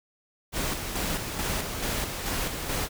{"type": "noise with tremolo", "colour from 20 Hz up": "pink", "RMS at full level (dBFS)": -29, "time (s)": [0.52, 2.89], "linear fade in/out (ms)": 50, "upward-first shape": "square", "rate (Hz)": 2.3, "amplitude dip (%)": 40, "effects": []}